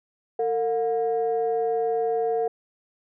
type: tone pair together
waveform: sine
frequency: 453.6 / 720 Hz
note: A#4 / F#5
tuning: -47 / -47 cents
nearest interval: minor sixth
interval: 800 cents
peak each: -22 / -26 dBFS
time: 0.39-2.48 s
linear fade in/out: 5 ms
effects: tanh soft clip ceiling -15 dBFS